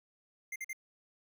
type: tone bursts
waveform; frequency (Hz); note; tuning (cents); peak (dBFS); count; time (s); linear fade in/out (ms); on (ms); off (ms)
square; 2096; C7; +2; -38; 3; 0.52-0.731; 5; 39; 47
effects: none